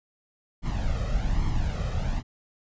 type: noise with flanger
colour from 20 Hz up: brown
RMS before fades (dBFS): -26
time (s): 0.62-2.23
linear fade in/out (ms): 50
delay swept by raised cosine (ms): 0.94 to 1.61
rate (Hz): 1.2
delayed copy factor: +0.7
effects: resampled to 16000 Hz